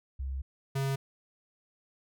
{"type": "tone pair in turn", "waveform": ["sine", "square"], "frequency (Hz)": [66.8, 136.17], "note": ["C2", "C#3"], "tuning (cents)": [36, -31], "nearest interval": "octave", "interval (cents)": 1233, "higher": "second", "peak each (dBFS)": [-32, -29], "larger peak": "second", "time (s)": [[0.19, 0.42], [0.75, 0.96]], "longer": "first", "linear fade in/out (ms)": 10, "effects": []}